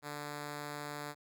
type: tone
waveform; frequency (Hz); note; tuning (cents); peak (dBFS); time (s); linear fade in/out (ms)
5% pulse; 146.83; D3; 0; -29; 0.02-1.15; 50
effects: none